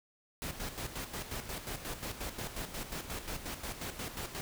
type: noise with tremolo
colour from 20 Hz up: pink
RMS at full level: -39 dBFS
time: 0.42-4.41 s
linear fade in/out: 0 ms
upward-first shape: square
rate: 5.6 Hz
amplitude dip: 60%
effects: none

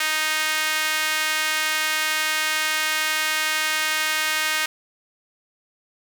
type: tone with high-pass filter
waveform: sawtooth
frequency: 311.1 Hz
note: D#4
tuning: in tune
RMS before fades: -23 dBFS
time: 0-4.66 s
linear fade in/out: 5 ms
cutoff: 1800 Hz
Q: 1.4
effects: 8-bit

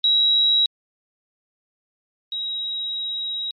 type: tone pair in turn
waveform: sine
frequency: 3862 / 3829 Hz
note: B7 / A#7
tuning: -39 / +46 cents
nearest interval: unison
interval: 15 cents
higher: first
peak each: -14 / -24 dBFS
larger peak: first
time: 0.04-0.66 / 2.32-3.51 s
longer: second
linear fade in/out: 2 ms
effects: MP3 32 kbps

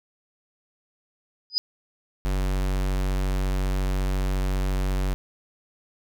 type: tone with exponential growth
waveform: sine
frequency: 4978 Hz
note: D#8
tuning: in tune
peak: -15 dBFS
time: 1.5-1.58 s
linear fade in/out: 0 ms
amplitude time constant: 17 ms
type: tone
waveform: square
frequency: 47.23 Hz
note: F#1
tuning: 36 cents sharp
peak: -23 dBFS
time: 2.25-5.14 s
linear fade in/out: 0 ms
effects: none

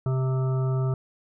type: harmonic tone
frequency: 130.81 Hz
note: C3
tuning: in tune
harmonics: 1 / 3 / 5 / 7 / 9 / 10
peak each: -22 / -33 / -38 / -45 / -44 / -42 dBFS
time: 0.06-0.94 s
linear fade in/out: 2 ms
effects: none

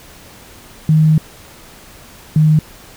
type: tone pair in turn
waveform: sine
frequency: 156.1 / 154.66 Hz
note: D#3 / D#3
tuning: +6 / -10 cents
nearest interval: unison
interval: 16 cents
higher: first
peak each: -7 dBFS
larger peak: neither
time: 0.89-1.18 / 2.36-2.59 s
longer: first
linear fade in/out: 2 ms
effects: pink hiss -40 dBFS RMS until 2.96 s

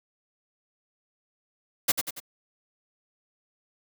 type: noise with echo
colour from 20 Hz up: white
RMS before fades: -21 dBFS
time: 1.88-1.92 s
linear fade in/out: 10 ms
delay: 94 ms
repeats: 3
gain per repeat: -6 dB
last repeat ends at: 2.202 s
effects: none

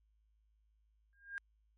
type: tone with exponential growth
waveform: sine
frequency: 1613 Hz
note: G6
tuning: 49 cents sharp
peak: -36 dBFS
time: 1.13-1.38 s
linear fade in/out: 0 ms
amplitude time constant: 54 ms
effects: added 53 Hz sine -70 dBFS peak until 1.77 s + MP3 48 kbps

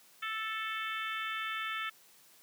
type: harmonic tone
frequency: 440 Hz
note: A4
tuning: in tune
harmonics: 3 / 4 / 5 / 6 / 7 / 8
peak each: -38 / -40 / -42 / -44 / -45 / -46 dBFS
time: 0.22-1.9 s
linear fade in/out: 10 ms
effects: white hiss -61 dBFS RMS until 2.42 s + high-pass 150 Hz 12 dB/octave

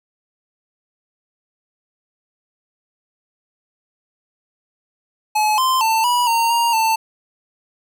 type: tone with pitch steps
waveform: square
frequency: 854 / 1039 / 892 / 974 / 921 / 936 / 891 Hz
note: G#5 / C6 / A5 / B5 / A#5 / A#5 / A5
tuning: +48 / -12 / +23 / -24 / -21 / +7 / +22 cents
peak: -15 dBFS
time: 5.35-6.96 s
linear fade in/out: 10 ms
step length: 230 ms
effects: none

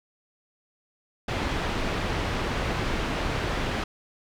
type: low-pass noise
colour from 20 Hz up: pink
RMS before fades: -28 dBFS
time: 1.28-3.84 s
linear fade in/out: 5 ms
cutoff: 3200 Hz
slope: 12 dB/octave
effects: none

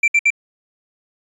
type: tone bursts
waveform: triangle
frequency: 2349 Hz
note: D7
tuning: in tune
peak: -9 dBFS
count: 3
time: 0.03-0.304 s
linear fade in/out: 5 ms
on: 50 ms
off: 62 ms
effects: resampled to 24000 Hz

